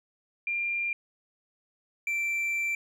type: tone pair in turn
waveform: sine / triangle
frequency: 2390 / 2345 Hz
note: D7 / D7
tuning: +30 / -3 cents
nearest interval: unison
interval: 33 cents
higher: first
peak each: -27 / -25 dBFS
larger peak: second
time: 0.47-0.93 / 2.07-2.75 s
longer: second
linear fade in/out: 2 ms
effects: none